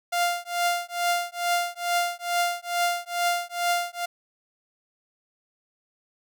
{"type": "tone with tremolo", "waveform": "sawtooth", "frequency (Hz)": 698.5, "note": "F5", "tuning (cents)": 0, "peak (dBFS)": -16, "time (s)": [0.12, 4.06], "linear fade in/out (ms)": 10, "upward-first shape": "triangle", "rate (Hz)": 2.3, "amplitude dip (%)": 100, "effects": []}